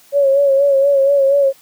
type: tone with vibrato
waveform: sine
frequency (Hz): 554.4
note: C#5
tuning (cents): 0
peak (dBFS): -9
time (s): 0.12-1.53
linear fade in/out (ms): 50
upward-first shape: sine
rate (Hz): 4.2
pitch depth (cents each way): 46
effects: white hiss -48 dBFS RMS until 1.61 s + high-pass 80 Hz 12 dB/octave